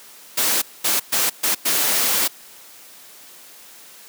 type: noise bursts at uneven times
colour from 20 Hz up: white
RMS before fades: -19 dBFS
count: 5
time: 0.37-0.62 / 0.84-1 / 1.12-1.3 / 1.43-1.55 / 1.65-2.28 s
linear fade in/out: 10 ms
effects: white hiss -44 dBFS RMS until 4.08 s + high-pass 200 Hz 12 dB/octave